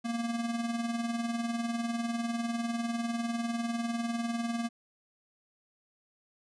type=tone with tremolo; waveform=square; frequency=233.1 Hz; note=A#3; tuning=in tune; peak=-29 dBFS; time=0.04-4.69 s; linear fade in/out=20 ms; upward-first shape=sine; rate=20 Hz; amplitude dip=55%; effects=resampled to 22050 Hz